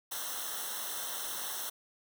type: noise with comb filter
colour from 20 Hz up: white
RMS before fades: -38 dBFS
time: 0.11-1.7 s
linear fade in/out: 10 ms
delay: 0.42 ms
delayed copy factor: -1
effects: none